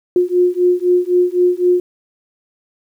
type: beating tone pair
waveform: sine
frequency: 356.1 / 360 Hz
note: F4 / F#4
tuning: +34 / -47 cents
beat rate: 3.9 Hz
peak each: -14 dBFS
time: 0.16-1.8 s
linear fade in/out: 2 ms
effects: 8-bit